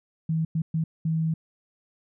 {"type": "tone bursts at uneven times", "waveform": "sine", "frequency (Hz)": 160.9, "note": "E3", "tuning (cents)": -42, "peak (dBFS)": -22, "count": 4, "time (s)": [[0.29, 0.45], [0.55, 0.62], [0.74, 0.84], [1.05, 1.34]], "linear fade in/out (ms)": 5, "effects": []}